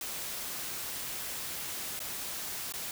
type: noise with dropouts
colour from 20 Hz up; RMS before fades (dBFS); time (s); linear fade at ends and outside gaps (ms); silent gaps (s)
white; -38; 0.01-2.91; 1; 1.992-2.002 / 2.723-2.738
effects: none